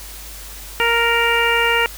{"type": "harmonic tone", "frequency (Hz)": 466.5, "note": "A#4", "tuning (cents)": 1, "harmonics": [1, 2, 3, 4, 5, 6], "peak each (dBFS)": [-21, -21, -21, -21, -21, -21], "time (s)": [0.8, 1.86], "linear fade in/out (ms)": 0, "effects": ["added 50 Hz sine -36 dBFS peak until 1.97 s", "white hiss -36 dBFS RMS until 1.97 s"]}